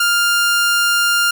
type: tone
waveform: sawtooth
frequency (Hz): 1400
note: F6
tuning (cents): +4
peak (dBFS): -9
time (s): 0-1.31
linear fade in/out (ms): 5
effects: none